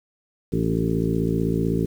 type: harmonic tone with a mistuned harmonic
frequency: 55.8 Hz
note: A1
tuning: 25 cents sharp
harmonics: 1 / 2 / 3 / 4 / 5 / 6 / 7 / 8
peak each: -31 / -28 / -24 / -29 / -27 / -32 / -28 / -31 dBFS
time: 0.52-1.86 s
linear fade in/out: 10 ms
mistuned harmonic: 6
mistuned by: +40 cents
effects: 8-bit